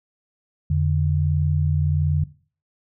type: tone pair together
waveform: sine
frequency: 86.24 / 147.6 Hz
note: F2 / D3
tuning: -21 / +9 cents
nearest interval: major sixth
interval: 930 cents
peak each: -20 dBFS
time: 0.7-2.24 s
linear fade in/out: 5 ms
effects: noise-tail reverb RT60 0.4 s tail -17 dB re dry